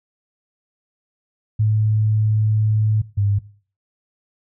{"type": "tone pair in turn", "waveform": "sine", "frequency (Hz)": [107.8, 101.05], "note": ["A2", "G#2"], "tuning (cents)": [-35, -47], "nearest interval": "minor second", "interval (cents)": 112, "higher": "first", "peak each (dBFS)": [-14, -15], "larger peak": "first", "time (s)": [[1.59, 3.02], [3.17, 3.39]], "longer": "first", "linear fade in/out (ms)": 10, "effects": ["noise-tail reverb RT60 0.4 s tail -17 dB re dry"]}